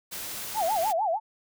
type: noise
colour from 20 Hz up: white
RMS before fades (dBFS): -36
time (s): 0.11-0.93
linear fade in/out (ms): 20
type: tone with vibrato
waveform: sine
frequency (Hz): 759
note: F#5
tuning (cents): +44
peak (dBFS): -23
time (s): 0.54-1.2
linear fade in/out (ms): 50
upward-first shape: sine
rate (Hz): 6.6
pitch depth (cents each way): 270
effects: none